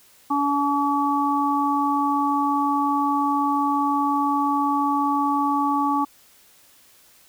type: harmonic tone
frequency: 284.8 Hz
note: C#4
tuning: 47 cents sharp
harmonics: 1 / 3 / 4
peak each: -23 / -23 / -23 dBFS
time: 0.3-6.05 s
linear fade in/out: 10 ms
effects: white hiss -54 dBFS RMS until 7.28 s